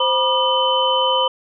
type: tone cluster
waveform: sine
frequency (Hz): 522 / 969 / 1206 / 3042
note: C5 / B5 / D6 / F#7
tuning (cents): -4 / -33 / +46 / +47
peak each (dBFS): -20 / -19 / -24 / -19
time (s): 0-1.28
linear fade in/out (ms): 5
effects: none